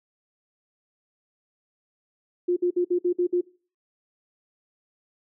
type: tone bursts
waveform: sine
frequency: 354.7 Hz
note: F4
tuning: 27 cents sharp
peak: -19 dBFS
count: 7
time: 2.48-3.412 s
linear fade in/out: 10 ms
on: 86 ms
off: 55 ms
effects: noise-tail reverb RT60 0.4 s tail -21 dB re dry